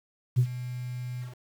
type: tone with ADSR envelope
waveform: sine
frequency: 124.3 Hz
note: B2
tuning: 12 cents sharp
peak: -15 dBFS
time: 0.36-1.36 s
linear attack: 27 ms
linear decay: 75 ms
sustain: -17 dB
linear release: 150 ms
effects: tanh soft clip ceiling -15 dBFS + 8-bit